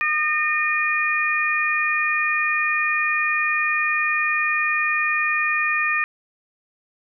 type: harmonic tone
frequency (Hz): 610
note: D#5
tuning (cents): -34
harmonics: 2 / 3 / 4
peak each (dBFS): -25 / -22 / -22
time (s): 0.01-6.04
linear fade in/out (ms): 0
effects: none